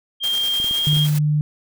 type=tone with pitch glide; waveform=sine; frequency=3200 to 3232 Hz; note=G7 to G#7; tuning=+35 to -48 cents; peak=-18 dBFS; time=0.2-1.08 s; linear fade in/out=50 ms; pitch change=+17 cents; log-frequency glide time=0.56-0.86 s
type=noise with tremolo; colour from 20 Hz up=white; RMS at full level=-31 dBFS; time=0.23-1.19 s; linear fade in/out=10 ms; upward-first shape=square; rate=9.8 Hz; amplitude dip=35%
type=clicks; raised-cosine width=3 ms; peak=-22 dBFS; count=5; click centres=0.601 / 0.644 / 0.711 / 0.931 / 0.968 s
type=tone; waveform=sine; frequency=150 Hz; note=D3; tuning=37 cents sharp; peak=-15 dBFS; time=0.87-1.41 s; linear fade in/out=0 ms
effects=none